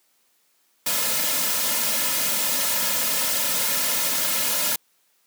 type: noise with comb filter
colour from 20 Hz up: white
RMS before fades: -23 dBFS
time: 0.86-4.76 s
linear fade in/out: 5 ms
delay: 2.6 ms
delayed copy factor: -1
effects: white hiss -65 dBFS RMS until 5.26 s + high-pass 200 Hz 12 dB/octave